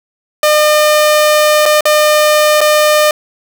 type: tone with dropouts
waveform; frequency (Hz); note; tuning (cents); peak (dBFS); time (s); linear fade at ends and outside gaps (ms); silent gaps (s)
sawtooth; 605; D#5; -49; -3; 0.43-3.11; 2; 1.656-1.66 / 1.808-1.854 / 2.607-2.613
effects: none